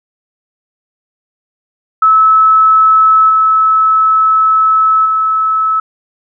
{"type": "tone with level steps", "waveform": "sine", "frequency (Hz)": 1300, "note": "E6", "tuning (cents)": -24, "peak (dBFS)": [-4, -6, -9], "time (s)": [2.02, 5.8], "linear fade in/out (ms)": 5, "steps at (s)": [3.29, 5.05], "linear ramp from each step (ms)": 10, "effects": []}